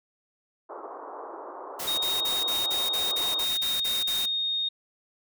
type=band-pass noise; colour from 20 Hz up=white; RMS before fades=-40 dBFS; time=0.69-3.45 s; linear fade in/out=10 ms; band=320 to 1200 Hz; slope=48 dB/octave
type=noise bursts; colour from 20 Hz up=white; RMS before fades=-34 dBFS; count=11; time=1.79-4.26 s; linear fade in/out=10 ms; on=190 ms; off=38 ms
type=tone with pitch glide; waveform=sine; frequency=3729 to 3705 Hz; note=A#7 to A#7; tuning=0 to -11 cents; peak=-25 dBFS; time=1.87-4.69 s; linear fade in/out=10 ms; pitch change=-11 cents; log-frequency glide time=2.48-4.21 s
effects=none